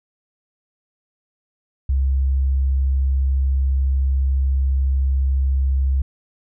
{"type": "tone", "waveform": "sine", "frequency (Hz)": 67, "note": "C2", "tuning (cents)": 42, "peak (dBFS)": -15, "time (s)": [1.89, 6.02], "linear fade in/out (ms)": 5, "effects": []}